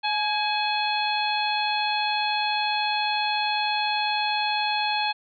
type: harmonic tone with a mistuned harmonic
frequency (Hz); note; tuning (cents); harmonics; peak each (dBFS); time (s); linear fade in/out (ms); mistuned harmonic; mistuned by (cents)
846; G#5; +32; 1 / 2 / 3 / 4 / 5; -25 / -33 / -29 / -31 / -31; 0.03-5.13; 20; 2; -46
effects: none